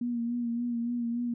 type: tone with vibrato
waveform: sine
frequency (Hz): 237.5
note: A#3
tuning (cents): +33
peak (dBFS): -28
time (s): 0.01-1.34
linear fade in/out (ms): 5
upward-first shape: sine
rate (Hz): 3.5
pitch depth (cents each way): 35
effects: none